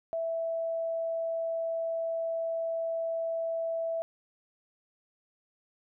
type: tone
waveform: sine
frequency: 659.3 Hz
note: E5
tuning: in tune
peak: -29 dBFS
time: 0.13-4.02 s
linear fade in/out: 0 ms
effects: none